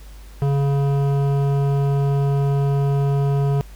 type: tone with hard clipping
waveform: sine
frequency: 140 Hz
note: C#3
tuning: 18 cents sharp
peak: -18 dBFS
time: 0.42-3.61 s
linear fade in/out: 0 ms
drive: 13 dB
effects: added 50 Hz sine -37 dBFS peak until 3.75 s + pink hiss -49 dBFS RMS until 3.75 s